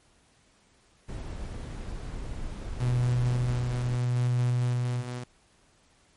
brown noise, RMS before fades -36 dBFS, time 1.08-3.96 s, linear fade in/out 10 ms
sine tone, 122.7 Hz, B2, 11 cents flat, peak -24 dBFS, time 2.79-5.05 s, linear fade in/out 50 ms
sawtooth tone with tremolo, 123.47 Hz, B2, in tune, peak -29 dBFS, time 2.8-5.24 s, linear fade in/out 5 ms, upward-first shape square, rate 4.4 Hz, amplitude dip 25%
effects pink hiss -63 dBFS RMS until 6.16 s + MP3 48 kbps

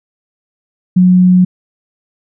sine tone, 182.1 Hz, F#3, 27 cents flat, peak -4 dBFS, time 0.96-1.45 s, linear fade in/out 10 ms, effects none

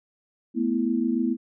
sine chord, A suspended second, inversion none, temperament equal, 220 / 246.9 / 329.6 Hz, A3 / B3 / E4, 0 / 0 / 0 cents, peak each -27 / -24 / -27 dBFS, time 0.54-1.37 s, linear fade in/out 50 ms, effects none

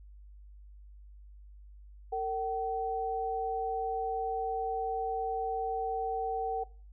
sine tone pair together, 454.3 / 764 Hz, A#4 / G5, -45 / -45 cents, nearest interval major sixth, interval 900 cents, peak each -34 / -32 dBFS, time 2.12-6.64 s, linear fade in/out 10 ms, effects noise-tail reverb RT60 0.4 s tail -20 dB re dry + added 50 Hz sine -49 dBFS peak until 6.92 s

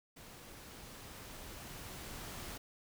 pink noise with level ramp, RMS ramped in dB -54 to -45 dBFS, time 0.16-2.58 s, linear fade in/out 10 ms, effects none

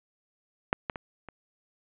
clicks, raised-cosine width 0.5 ms, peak -8 / -14 / -21 / -26 dBFS, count 4, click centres 0.729 / 0.898 / 0.958 / 1.287 s, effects resampled to 8000 Hz + 8-bit

